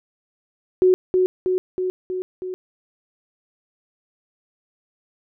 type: tone with echo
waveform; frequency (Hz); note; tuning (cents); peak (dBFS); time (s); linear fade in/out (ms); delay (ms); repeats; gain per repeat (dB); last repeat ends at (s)
sine; 369; F#4; -5; -11; 0.82-0.94; 0; 320; 5; -3; 2.54
effects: none